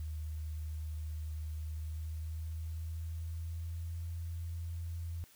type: tone with pitch glide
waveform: sine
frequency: 77.5 to 84.03 Hz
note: D#2 to E2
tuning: -6 to +34 cents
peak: -37 dBFS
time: 0-5.24 s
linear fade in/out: 0 ms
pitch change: +140 cents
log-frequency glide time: 1.57-3.97 s
effects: white hiss -62 dBFS RMS until 5.35 s